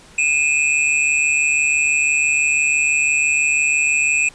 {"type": "tone pair together", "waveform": "square", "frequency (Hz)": [2463, 2609], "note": ["D#7", "E7"], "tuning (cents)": [-18, -18], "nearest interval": "minor second", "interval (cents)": 100, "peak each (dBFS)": -18, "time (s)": [0.18, 4.29], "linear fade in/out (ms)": 5, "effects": ["pink hiss -45 dBFS RMS until 4.34 s", "resampled to 22050 Hz"]}